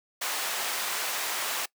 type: high-pass noise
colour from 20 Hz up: pink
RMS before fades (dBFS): -31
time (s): 0.21-1.66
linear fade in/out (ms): 10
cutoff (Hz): 830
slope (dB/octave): 12
effects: noise-tail reverb RT60 0.1 s tail -22 dB re dry